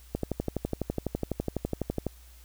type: click train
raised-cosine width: 2 ms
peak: -15 dBFS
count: 24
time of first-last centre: 0.15-2.067 s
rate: 12 Hz
effects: added 60 Hz sine -50 dBFS peak until 2.44 s + white hiss -58 dBFS RMS until 2.44 s